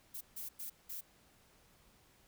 violet noise bursts at uneven times, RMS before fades -44 dBFS, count 4, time 0.14-0.21 / 0.36-0.49 / 0.59-0.7 / 0.89-1.01 s, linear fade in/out 10 ms, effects pink hiss -67 dBFS RMS until 2.27 s

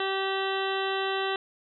harmonic tone with a mistuned harmonic, 386.6 Hz, G4, 24 cents flat, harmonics 1 / 2 / 3 / 4 / 5 / 7 / 8 / 9 / 10, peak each -30 / -33 / -35 / -36 / -37 / -38 / -39 / -40 / -40 dBFS, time 0-1.36 s, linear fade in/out 2 ms, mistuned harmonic 10, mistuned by +16 cents, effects none

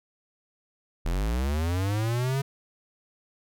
square linear sweep, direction up, 38.44 to 139.5 Hz, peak -25 dBFS, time 1.05-2.42 s, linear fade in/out 10 ms, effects none

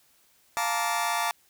sawtooth chord, Bb major seventh, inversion second, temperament just, 699.2 / 874.1 / 932.3 / 1165.4 Hz, F5 / A5 / Bb5 / D6, +2 / -12 / 0 / -14 cents, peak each -27 dBFS, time 0.57-1.31 s, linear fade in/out 0 ms, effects white hiss -63 dBFS RMS until 1.49 s

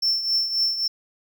triangle tone with tremolo, 5380 Hz, E8, 34 cents sharp, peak -16 dBFS, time 0.02-0.88 s, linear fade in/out 10 ms, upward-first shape triangle, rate 3.7 Hz, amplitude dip 70%, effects none

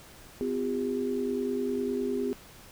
sine tone cluster, 254.1 / 352.1 / 401.9 Hz, B3 / F4 / G4, +49 / +14 / +43 cents, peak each -31 / -36 / -30 dBFS, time 0.41-2.33 s, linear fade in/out 0 ms, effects pink hiss -51 dBFS RMS until 2.71 s

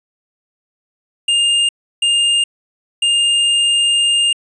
square tone bursts at uneven times, 2815 Hz, F7, 13 cents sharp, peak -12 dBFS, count 3, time 1.28-1.69 / 2.02-2.44 / 3.02-4.33 s, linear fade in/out 5 ms, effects resampled to 22050 Hz

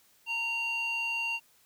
square tone with band-pass filter, 922 Hz, A#5, 19 cents flat, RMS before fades -32 dBFS, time 0.26-1.4 s, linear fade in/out 50 ms, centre 2600 Hz, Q 4.1, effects white hiss -64 dBFS RMS until 1.65 s

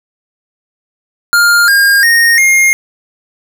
square tone with pitch steps, 1406 / 1615.1 / 1855.2 / 2131 Hz, F6 / G#6 / A#6 / C7, +11 / -49 / -9 / +31 cents, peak -6 dBFS, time 1.33-2.73 s, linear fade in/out 0 ms, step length 350 ms, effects none

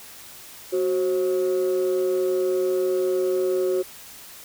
sine tone pair together, 370.7 / 535 Hz, F#4 / C5, +3 / +38 cents, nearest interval tritone, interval 635 cents, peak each -19 / -25 dBFS, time 0.72-3.83 s, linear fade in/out 20 ms, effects tanh soft clip ceiling -16 dBFS + white hiss -43 dBFS RMS until 4.44 s

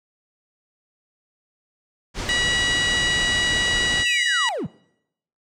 pink low-pass noise, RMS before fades -29 dBFS, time 2.14-4.05 s, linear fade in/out 50 ms, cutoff 7300 Hz, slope 24 dB/octave
harmonic tone, 969 Hz, B5, 33 cents flat, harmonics 2 / 3 / 4 / 5 / 6 / 7 / 8 / 9, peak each -22 / -25 / -28 / -35 / -37 / -38 / -37 / -37 dBFS, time 2.29-4.49 s, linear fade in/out 0 ms
triangle linear sweep, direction down, 2783 to 100.5 Hz, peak -22 dBFS, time 4.05-4.67 s, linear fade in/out 10 ms
effects noise-tail reverb RT60 0.8 s tail -23 dB re dry

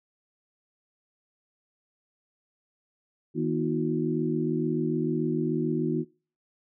sine tone cluster, 158.3 / 240.4 / 316.6 / 363.4 Hz, D#3 / B3 / D#4 / F#4, +30 / -46 / +30 / -31 cents, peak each -30 dBFS, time 3.34-6.05 s, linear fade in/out 50 ms, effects noise-tail reverb RT60 0.4 s tail -22 dB re dry

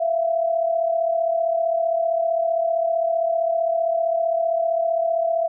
sine tone pair together, 663.1 / 698.5 Hz, E5 / F5, +10 / 0 cents, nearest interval minor second, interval 90 cents, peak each -19 / -25 dBFS, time 0-5.48 s, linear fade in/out 10 ms, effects none

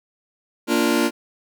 sawtooth chord, Bb major, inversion none, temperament just, 233.1 / 291.4 / 349.6 Hz, Bb3 / D4 / F4, 0 / -13 / +2 cents, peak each -17 dBFS, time 0.67-1.11 s, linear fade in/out 50 ms, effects none

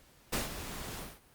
pink noise with ADSR envelope, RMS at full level -31 dBFS, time 0.32-1.2 s, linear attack 14 ms, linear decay 150 ms, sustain -11 dB, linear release 180 ms, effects pink hiss -62 dBFS RMS until 1.34 s + Opus 48 kbps

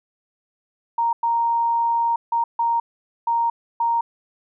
sine tone bursts at uneven times, 931 Hz, A#5, 2 cents flat, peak -17 dBFS, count 6, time 0.98-1.13 / 1.23-2.16 / 2.32-2.44 / 2.59-2.8 / 3.27-3.5 / 3.8-4.01 s, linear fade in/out 5 ms, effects none

